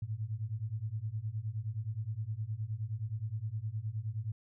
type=beating tone pair; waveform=sine; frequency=103.83 / 113.43 Hz; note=G#2 / A#2; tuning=0 / -47 cents; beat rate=9.6 Hz; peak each=-38 / -37 dBFS; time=0.02-4.32 s; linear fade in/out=5 ms; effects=none